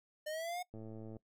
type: linear sweep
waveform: square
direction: up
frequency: 601 to 730 Hz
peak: -39 dBFS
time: 0.26-0.63 s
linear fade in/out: 10 ms
type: click train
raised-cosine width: 2 ms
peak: -36 dBFS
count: 48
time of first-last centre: 0.74-1.167 s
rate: 110 Hz
effects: noise-tail reverb RT60 0.1 s tail -21 dB re dry